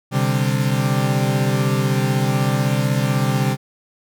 40% pulse chord, C suspended second, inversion none, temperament equal, 130.81 / 146.83 / 196 Hz, C3 / D3 / G3, 0 / 0 / 0 cents, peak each -18 / -21 / -22 dBFS, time 0.11-3.57 s, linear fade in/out 50 ms, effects none

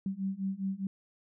sine beating tone pair, 190.7 / 195.6 Hz, G3 / G3, -47 / -4 cents, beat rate 4.9 Hz, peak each -35 / -34 dBFS, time 0.06-0.87 s, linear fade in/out 2 ms, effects none

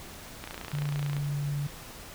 click train, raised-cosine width 0.3 ms, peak -22 dBFS, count 22, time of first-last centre 0.44-1.167 s, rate 28.9 Hz
sine tone with pitch glide, 145.9 to 143.89 Hz, D3 to D3, -11 to -35 cents, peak -28 dBFS, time 0.73-1.67 s, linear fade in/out 5 ms, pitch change -24 cents, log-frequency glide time 0.84-1.06 s
effects pink hiss -45 dBFS RMS until 2.14 s

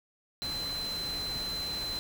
sine tone in noise, 4064 Hz, B7, 49 cents sharp, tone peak -33 dBFS, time 0.42-1.99 s, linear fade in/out 0 ms, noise pink, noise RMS -41 dBFS, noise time 0.42-1.99 s, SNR +5 dB, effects none

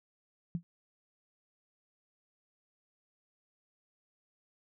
sine tone with exponential decay, 170.4 Hz, F3, 42 cents flat, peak -27 dBFS, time 0.55-0.63 s, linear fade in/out 0 ms, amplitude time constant 17 ms, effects none

